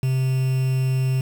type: tone with quantisation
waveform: triangle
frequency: 130.81 Hz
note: C3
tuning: in tune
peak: -16 dBFS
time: 0.03-1.21 s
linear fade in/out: 2 ms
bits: 6
effects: none